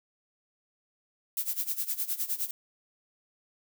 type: noise with tremolo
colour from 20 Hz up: violet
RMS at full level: -29 dBFS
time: 1.37-2.51 s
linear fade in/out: 2 ms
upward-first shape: sine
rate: 9.7 Hz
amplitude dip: 85%
effects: none